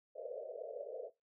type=band-pass noise; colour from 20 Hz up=pink; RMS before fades=-45 dBFS; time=0.15-1.1 s; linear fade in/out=20 ms; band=440 to 640 Hz; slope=96 dB/octave; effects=noise-tail reverb RT60 0.2 s tail -17 dB re dry